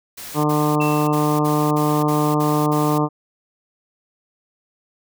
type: noise bursts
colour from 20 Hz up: white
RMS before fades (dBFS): -34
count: 9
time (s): 0.17-2.984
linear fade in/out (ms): 10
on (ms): 270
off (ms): 48
type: harmonic tone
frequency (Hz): 150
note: D3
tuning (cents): +37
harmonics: 1 / 2 / 3 / 4 / 5 / 6 / 7 / 8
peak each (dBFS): -21 / -20 / -24 / -28 / -27 / -27 / -26 / -28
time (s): 0.34-3.09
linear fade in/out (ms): 50
type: tone with exponential decay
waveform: sine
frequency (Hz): 2677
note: E7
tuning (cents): +26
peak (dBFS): -24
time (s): 0.8-1.45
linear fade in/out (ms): 5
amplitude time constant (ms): 140
effects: none